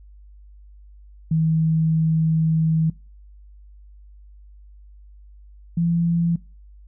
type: tone pair in turn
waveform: sine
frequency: 160 / 169.21 Hz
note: D#3 / E3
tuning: +49 / +46 cents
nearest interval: minor second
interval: 97 cents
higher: second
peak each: -16 / -17 dBFS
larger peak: first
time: 1.31-2.9 / 5.77-6.36 s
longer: first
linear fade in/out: 5 ms
effects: noise-tail reverb RT60 0.3 s tail -21 dB re dry + added 50 Hz sine -43 dBFS peak until 6.87 s